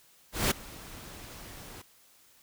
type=noise with ADSR envelope; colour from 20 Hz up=pink; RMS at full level=-24 dBFS; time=0.32-1.82 s; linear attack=190 ms; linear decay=9 ms; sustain=-22 dB; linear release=6 ms; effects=white hiss -61 dBFS RMS until 2.42 s